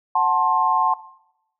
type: chord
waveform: sine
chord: F# diminished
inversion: none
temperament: equal with one note detuned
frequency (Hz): 740 / 880 / 1059.9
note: F#5 / A5 / C6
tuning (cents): 0 / 0 / +22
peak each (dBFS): -23 / -19 / -19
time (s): 0.15-0.94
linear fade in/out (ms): 5
effects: noise-tail reverb RT60 0.8 s tail -18 dB re dry